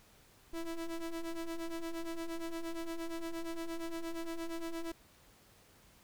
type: ring-modulated tone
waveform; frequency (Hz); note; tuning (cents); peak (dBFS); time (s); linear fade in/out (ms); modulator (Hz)
square; 164.7; E3; -1; -35; 0.53-4.92; 5; 169
effects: pink hiss -63 dBFS RMS until 6.03 s